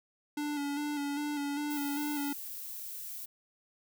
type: tone with vibrato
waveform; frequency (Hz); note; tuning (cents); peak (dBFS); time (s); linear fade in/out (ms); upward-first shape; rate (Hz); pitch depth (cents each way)
square; 290; D4; -22; -33; 0.37-2.33; 5; square; 2.5; 29
type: noise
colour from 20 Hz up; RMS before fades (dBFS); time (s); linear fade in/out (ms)
violet; -42; 1.7-3.26; 10
effects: none